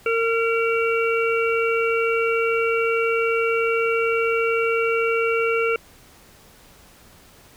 harmonic tone, 457.8 Hz, A#4, 31 cents flat, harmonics 1 / 3 / 5 / 6, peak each -20 / -25 / -27 / -28 dBFS, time 0.06-5.76 s, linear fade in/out 2 ms, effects pink hiss -50 dBFS RMS until 7.56 s

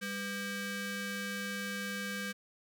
sawtooth ring-modulated tone, 698.5 Hz, F5, in tune, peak -29 dBFS, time 0.01-2.33 s, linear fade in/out 20 ms, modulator 898 Hz, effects none

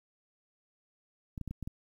clicks, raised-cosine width 5 ms, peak -26 dBFS, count 6, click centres 1.378 / 1.413 / 1.477 / 1.51 / 1.627 / 1.675 s, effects 10-bit

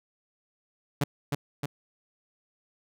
sawtooth tone with echo, 143.3 Hz, D3, 42 cents flat, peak -19 dBFS, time 1.01-1.04 s, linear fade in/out 5 ms, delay 310 ms, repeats 2, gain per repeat -3 dB, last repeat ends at 1.66 s, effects none

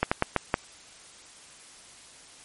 slowing click train, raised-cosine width 0.5 ms, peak -6 dBFS, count 5, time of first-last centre 0.03-0.541 s, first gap 85 ms, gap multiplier 1.28, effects white hiss -50 dBFS RMS until 2.44 s + MP3 48 kbps

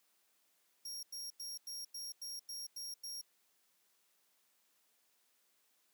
sawtooth tone bursts, 5588 Hz, F8, in tune, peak -40 dBFS, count 9, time 0.85-3.214 s, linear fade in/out 5 ms, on 180 ms, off 93 ms, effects white hiss -75 dBFS RMS until 5.93 s + high-pass 200 Hz 12 dB/octave

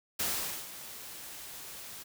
white noise with ADSR envelope, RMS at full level -31 dBFS, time 0.19-2.04 s, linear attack 10 ms, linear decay 460 ms, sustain -14 dB, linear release 20 ms, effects none

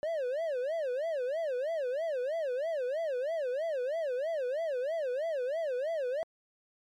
triangle tone with vibrato, 573 Hz, D5, 43 cents flat, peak -28 dBFS, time 0.03-6.23 s, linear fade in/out 0 ms, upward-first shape sine, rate 3.1 Hz, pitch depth 270 cents each way, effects MP3 64 kbps

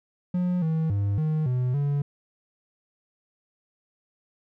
triangle tone with pitch steps, 179.3 / 160.2 / 100.6 / 155.5 / 125.7 / 143 Hz, F3 / E3 / G2 / D#3 / B2 / D3, +46 / -49 / +45 / -1 / +31 / -46 cents, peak -20 dBFS, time 0.34-2.02 s, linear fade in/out 5 ms, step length 280 ms, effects none

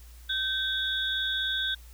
sine tone cluster, 1548 / 3419 / 3698 Hz, G6 / G#7 / A#7, -22 / +50 / -15 cents, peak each -31 dBFS, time 0.29-1.75 s, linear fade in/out 10 ms, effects added 59 Hz sine -46 dBFS peak until 1.93 s + white hiss -57 dBFS RMS until 1.93 s

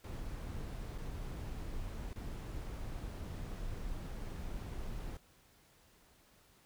brown noise with dropouts, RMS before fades -42 dBFS, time 0.04-5.17 s, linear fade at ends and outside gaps 2 ms, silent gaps 0.979-0.983 / 2.132-2.159 s, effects pink hiss -66 dBFS RMS until 6.65 s

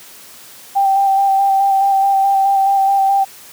sine tone with vibrato, 784 Hz, G5, in tune, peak -10 dBFS, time 0.75-3.25 s, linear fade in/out 20 ms, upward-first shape square, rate 4.7 Hz, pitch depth 15 cents each way, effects white hiss -39 dBFS RMS until 3.52 s + high-pass 100 Hz 12 dB/octave

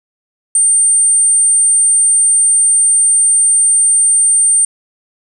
sine tone, 8840 Hz, C#9, 6 cents flat, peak -7 dBFS, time 0.55-4.65 s, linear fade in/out 2 ms, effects none

